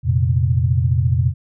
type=chord; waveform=sine; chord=F suspended fourth; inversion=none; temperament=just; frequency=87.31 / 116.41 / 130.96 Hz; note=F2 / Bb2 / C3; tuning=0 / -2 / +2 cents; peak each=-18 dBFS; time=0.03-1.34 s; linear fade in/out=50 ms; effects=none